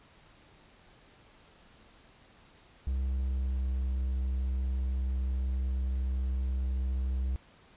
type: tone with pitch glide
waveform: triangle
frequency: 65.7 to 64.72 Hz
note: C2 to C2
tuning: +8 to -18 cents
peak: -26 dBFS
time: 2.87-7.36 s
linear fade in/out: 0 ms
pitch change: -26 cents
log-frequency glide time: 3.02-3.72 s
effects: pink hiss -59 dBFS RMS until 7.76 s + resampled to 8000 Hz